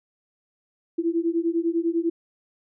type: beating tone pair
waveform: sine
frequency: 329.6 / 339.6 Hz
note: E4 / F4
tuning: 0 / -48 cents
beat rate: 10 Hz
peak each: -24 dBFS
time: 0.98-2.1 s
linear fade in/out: 10 ms
effects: none